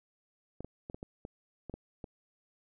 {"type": "clicks", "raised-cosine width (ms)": 2, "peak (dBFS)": -28, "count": 9, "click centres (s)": [0.606, 0.646, 0.899, 0.945, 1.029, 1.251, 1.697, 1.74, 2.042], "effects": []}